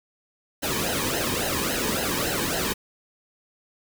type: noise with flanger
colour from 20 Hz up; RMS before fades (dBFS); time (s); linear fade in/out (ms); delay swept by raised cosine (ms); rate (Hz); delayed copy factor
pink; -26; 0.62-2.74; 20; 0.85 to 1.49; 3.6; -0.8
effects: none